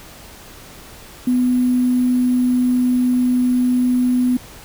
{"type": "tone with sample-and-hold", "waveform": "sine", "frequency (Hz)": 249.6, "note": "B3", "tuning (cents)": 19, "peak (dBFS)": -13, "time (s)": [1.27, 4.37], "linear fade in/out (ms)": 5, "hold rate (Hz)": 11025, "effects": ["pink hiss -40 dBFS RMS until 4.64 s"]}